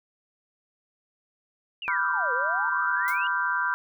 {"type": "exponential two-way sweep", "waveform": "sine", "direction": "down then up", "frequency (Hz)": [2937, 474.4, 2934], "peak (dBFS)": -32, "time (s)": [1.82, 3.27], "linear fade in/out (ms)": 2, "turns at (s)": 2.33}
{"type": "chord", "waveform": "sine", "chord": "G dominant seventh", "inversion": "first", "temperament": "equal with one note detuned", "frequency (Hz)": [987.8, 1174.7, 1396.9, 1557.2], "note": ["B5", "D6", "F6", "G6"], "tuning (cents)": [0, 0, 0, -12], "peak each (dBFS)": [-29, -32, -29, -27], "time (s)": [1.88, 3.74], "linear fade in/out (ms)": 0}
{"type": "noise with exponential decay", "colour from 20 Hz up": "blue", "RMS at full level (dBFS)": -35, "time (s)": [3.08, 3.23], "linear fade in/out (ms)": 0, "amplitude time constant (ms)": 31}
{"effects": []}